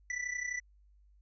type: tone with amplitude modulation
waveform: square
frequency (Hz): 1975.5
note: B6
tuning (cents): 0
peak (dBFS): -32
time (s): 0.1-0.6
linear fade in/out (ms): 2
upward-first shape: sine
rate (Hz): 31.7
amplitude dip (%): 75
effects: added 50 Hz sine -60 dBFS peak until 1.21 s + resampled to 16000 Hz